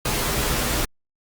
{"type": "noise with comb filter", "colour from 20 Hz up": "pink", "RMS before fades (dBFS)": -23, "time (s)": [0.05, 0.85], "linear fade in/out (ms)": 5, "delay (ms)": 11, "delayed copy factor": -0.75, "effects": ["Opus 48 kbps"]}